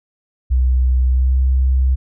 sine tone with pitch glide, 63.4 to 65.03 Hz, B1 to C2, +46 to -10 cents, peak -11 dBFS, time 0.5-1.96 s, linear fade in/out 20 ms, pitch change +44 cents, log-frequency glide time 1.08-1.38 s, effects none

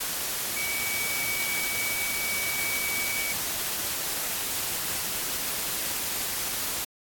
sine tone in noise, 2270 Hz, C#7, 41 cents sharp, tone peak -30 dBFS, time 0.56-3.33 s, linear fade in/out 10 ms, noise white, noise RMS -30 dBFS, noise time 0-6.85 s, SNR -3 dB, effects AAC 64 kbps

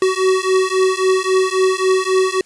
square beating tone pair, 374.4 / 378.1 Hz, F#4 / F#4, +20 / +38 cents, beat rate 3.7 Hz, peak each -17 dBFS, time 0.02-2.41 s, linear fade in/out 2 ms, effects white hiss -51 dBFS RMS until 2.45 s + resampled to 22050 Hz

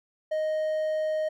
triangle tone, 622.3 Hz, D#5, in tune, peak -23 dBFS, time 0.31-1.29 s, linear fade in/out 10 ms, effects none

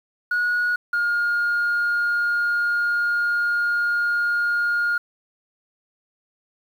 sine tone pair in turn, 1453 / 1420.6 Hz, F#6 / F6, -32 / +29 cents, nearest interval unison, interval 39 cents, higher first, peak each -17 dBFS, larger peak neither, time 0.31-0.76 / 0.93-4.98 s, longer second, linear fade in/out 5 ms, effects tanh soft clip ceiling -16 dBFS + 8-bit

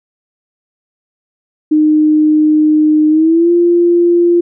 sine tone with pitch glide, 306.5 to 346 Hz, D#4 to F4, -26 to -16 cents, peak -6 dBFS, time 1.71-4.41 s, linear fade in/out 10 ms, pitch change +210 cents, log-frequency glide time 3.09-3.51 s, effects none

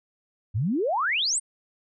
sine exponential sweep, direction up, 92 to 9210 Hz, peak -22 dBFS, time 0.54-1.4 s, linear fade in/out 20 ms, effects none

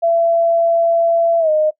sine tone with pitch glide, 672 to 616.2 Hz, E5 to D#5, +33 to -17 cents, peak -11 dBFS, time 0.02-1.71 s, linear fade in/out 20 ms, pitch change -150 cents, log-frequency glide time 1.39-1.5 s, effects noise-tail reverb RT60 0.1 s tail -19 dB re dry

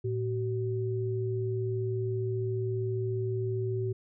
sine tone pair together, 112.86 / 379.6 Hz, A2 / F#4, +44 / +44 cents, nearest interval octave + major sixth, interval 2100 cents, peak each -30 / -32 dBFS, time 0.04-3.93 s, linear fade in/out 10 ms, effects none

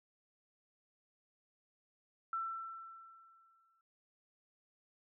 sine tone with exponential decay, 1339 Hz, E6, 27 cents sharp, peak -34 dBFS, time 2.33-3.81 s, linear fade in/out 2 ms, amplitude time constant 320 ms, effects none

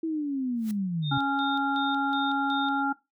sine linear sweep, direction down, 329.6 to 130.2 Hz, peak -26 dBFS, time 0.03-1.18 s, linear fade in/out 5 ms
white noise with exponential growth, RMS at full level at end -41 dBFS, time 0.55-0.71 s, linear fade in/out 1 ms, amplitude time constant 33 ms
sine tone with tremolo, 3660 Hz, A#7, 32 cents flat, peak -33 dBFS, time 1.02-2.84 s, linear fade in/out 50 ms, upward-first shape square, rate 2.7 Hz, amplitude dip 80%
harmonic tone, 277.2 Hz, C#4, in tune, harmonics 1 / 3 / 5, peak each -28 / -28 / -28 dBFS, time 1.11-2.93 s, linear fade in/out 10 ms
effects noise-tail reverb RT60 0.2 s tail -18 dB re dry

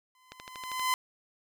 sawtooth tone with exponential growth, 1022 Hz, C6, 41 cents flat, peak -20 dBFS, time 0.15-0.94 s, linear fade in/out 1 ms, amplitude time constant 170 ms
click train, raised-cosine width 0.2 ms, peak -24 dBFS, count 7, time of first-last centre 0.32-0.796 s, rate 12.6 Hz
effects none

